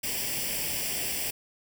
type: noise with comb filter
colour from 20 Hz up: white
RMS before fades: -31 dBFS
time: 0.03-1.31 s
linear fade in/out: 10 ms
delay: 0.38 ms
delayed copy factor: +0.75
effects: none